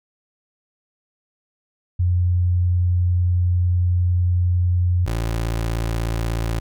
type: tone pair in turn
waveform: sine / 25% pulse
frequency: 88.9 / 56.52 Hz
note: F2 / A1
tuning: +31 / +47 cents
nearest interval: minor sixth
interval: 784 cents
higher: first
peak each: -15 / -17 dBFS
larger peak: first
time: 1.99-5.06 / 5.06-6.6 s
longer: first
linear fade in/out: 10 ms
effects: none